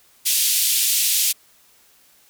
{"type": "band-pass noise", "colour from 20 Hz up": "white", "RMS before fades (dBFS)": -19, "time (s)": [0.25, 1.33], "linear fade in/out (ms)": 20, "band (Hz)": [2700, 15000], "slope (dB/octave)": 24, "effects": ["white hiss -55 dBFS RMS until 2.29 s"]}